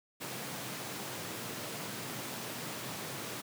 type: high-pass noise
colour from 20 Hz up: pink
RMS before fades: -41 dBFS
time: 0.2-3.42 s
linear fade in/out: 20 ms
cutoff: 110 Hz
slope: 48 dB/octave
effects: none